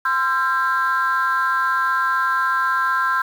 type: tone cluster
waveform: sine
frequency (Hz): 1037 / 1352 / 1596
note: C6 / E6 / G6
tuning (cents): -16 / +43 / +31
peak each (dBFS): -20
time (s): 0.05-3.22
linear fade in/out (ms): 5
effects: tanh soft clip ceiling -11 dBFS + 7-bit